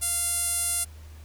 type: tone with band-pass filter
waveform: sawtooth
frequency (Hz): 693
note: F5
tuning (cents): -14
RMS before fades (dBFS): -27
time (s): 0.01-0.85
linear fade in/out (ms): 20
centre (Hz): 10000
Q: 4.9
effects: added 77 Hz sine -42 dBFS peak until 1.24 s + pink hiss -55 dBFS RMS until 1.24 s